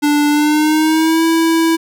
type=tone with pitch glide; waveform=square; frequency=293.7 to 327.8 Hz; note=D4 to E4; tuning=0 to -10 cents; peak=-11 dBFS; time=0.02-1.77 s; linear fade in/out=20 ms; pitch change=+190 cents; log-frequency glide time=0.29-1.24 s; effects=none